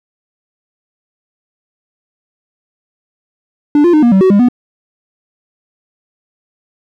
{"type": "tone with pitch steps", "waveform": "triangle", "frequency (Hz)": [293.6, 348.7, 305.1, 237.9, 191.6, 376, 202, 246.2], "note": ["D4", "F4", "D#4", "A#3", "G3", "F#4", "G#3", "B3"], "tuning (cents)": [0, -3, -34, 35, -39, 28, -48, -5], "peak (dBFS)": -3, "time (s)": [3.75, 4.486], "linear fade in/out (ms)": 2, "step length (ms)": 92, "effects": []}